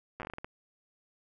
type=slowing click train; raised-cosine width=0.5 ms; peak=-24 dBFS; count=10; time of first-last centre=0.2-0.445 s; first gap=8 ms; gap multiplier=1.29; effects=none